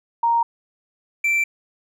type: tone pair in turn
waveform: sine / triangle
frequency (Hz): 932.3 / 2342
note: A#5 / D7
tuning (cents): 0 / -5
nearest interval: octave + major third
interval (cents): 1595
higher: second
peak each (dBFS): -15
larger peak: neither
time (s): 0.23-0.43 / 1.24-1.44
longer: neither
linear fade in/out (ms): 5
effects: none